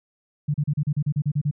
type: tone bursts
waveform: sine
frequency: 146.83 Hz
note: D3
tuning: in tune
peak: -19 dBFS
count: 11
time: 0.48-1.512 s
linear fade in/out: 10 ms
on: 62 ms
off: 35 ms
effects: none